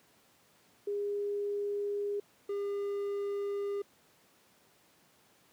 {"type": "tone pair in turn", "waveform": ["sine", "triangle"], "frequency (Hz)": [407.8, 403.3], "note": ["G#4", "G4"], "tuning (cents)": [-32, 49], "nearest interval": "unison", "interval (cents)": 19, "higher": "first", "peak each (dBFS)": [-31, -30], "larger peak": "second", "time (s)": [[0.87, 2.2], [2.49, 3.82]], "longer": "neither", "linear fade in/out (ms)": 5, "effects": ["pink hiss -65 dBFS RMS until 5.52 s", "high-pass 150 Hz 12 dB/octave"]}